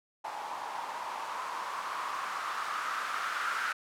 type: noise with low-pass filter sweep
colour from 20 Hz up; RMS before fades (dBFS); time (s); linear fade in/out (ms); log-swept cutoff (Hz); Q
violet; -36; 0.24-3.73; 10; 860 to 1400; 4.8
effects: none